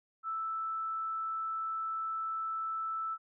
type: tone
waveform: sine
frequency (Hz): 1318.5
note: E6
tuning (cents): 0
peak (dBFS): -33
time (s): 0.23-3.18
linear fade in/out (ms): 50
effects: none